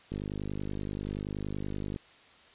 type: click train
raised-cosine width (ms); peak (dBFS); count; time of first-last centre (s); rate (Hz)
3; -23; 94; 0.12-1.962; 50.5
effects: white hiss -57 dBFS RMS until 2.54 s + resampled to 8000 Hz